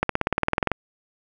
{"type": "accelerating click train", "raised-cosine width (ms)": 0.5, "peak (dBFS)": -5, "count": 14, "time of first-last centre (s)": [0.03, 0.717], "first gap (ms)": 63, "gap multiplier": 0.97, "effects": []}